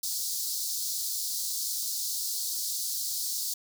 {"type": "high-pass noise", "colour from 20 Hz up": "pink", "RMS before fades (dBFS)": -32, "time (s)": [0.03, 3.54], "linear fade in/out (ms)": 5, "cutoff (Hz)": 4200, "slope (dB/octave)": 48, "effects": []}